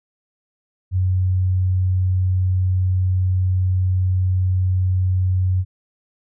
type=tone; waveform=sine; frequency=92.5 Hz; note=F#2; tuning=in tune; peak=-15 dBFS; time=0.91-5.65 s; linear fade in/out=50 ms; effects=none